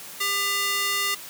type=tone with high-pass filter; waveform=square; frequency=400 Hz; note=G4; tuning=35 cents sharp; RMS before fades=-25 dBFS; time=0.2-1.15 s; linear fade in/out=10 ms; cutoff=1800 Hz; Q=0.9; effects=white hiss -40 dBFS RMS until 1.29 s + high-pass 100 Hz 12 dB/octave